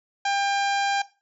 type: harmonic tone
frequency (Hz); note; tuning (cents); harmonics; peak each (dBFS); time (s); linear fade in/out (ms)
798; G5; +31; 1 / 2 / 3 / 4 / 5 / 6 / 7 / 8 / 9; -23 / -29 / -33 / -35 / -37 / -39 / -40 / -41 / -42; 0.25-1.02; 5
effects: noise-tail reverb RT60 0.3 s tail -17 dB re dry